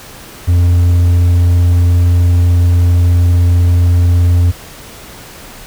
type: tone with hard clipping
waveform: triangle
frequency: 87.7 Hz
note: F2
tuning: 8 cents sharp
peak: -7 dBFS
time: 0.47-4.52 s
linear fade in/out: 20 ms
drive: 6 dB
effects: pink hiss -33 dBFS RMS until 5.66 s